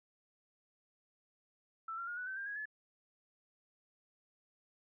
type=tone with pitch steps; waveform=sine; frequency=1326 / 1375.9 / 1427.8 / 1481.5 / 1537.3 / 1595.2 / 1655.3 / 1717.6 Hz; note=E6 / F6 / F6 / F#6 / G6 / G6 / G#6 / A6; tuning=+10 / -26 / +38 / +2 / -34 / +30 / -6 / -42 cents; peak=-39 dBFS; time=1.88-2.656 s; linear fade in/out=5 ms; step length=97 ms; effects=none